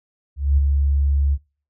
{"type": "tone with ADSR envelope", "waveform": "sine", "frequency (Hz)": 70.3, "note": "C#2", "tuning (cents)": 25, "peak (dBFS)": -11, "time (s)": [0.36, 1.38], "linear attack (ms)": 220, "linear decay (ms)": 6, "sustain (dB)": -4, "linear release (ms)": 49, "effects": ["noise-tail reverb RT60 0.4 s tail -24 dB re dry"]}